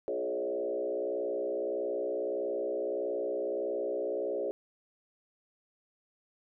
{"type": "tone with frequency modulation", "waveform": "sine", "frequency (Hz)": 481.3, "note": "B4", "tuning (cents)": -45, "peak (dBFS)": -30, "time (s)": [0.08, 4.51], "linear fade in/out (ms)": 0, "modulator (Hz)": 61.6, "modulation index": 2.1, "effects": []}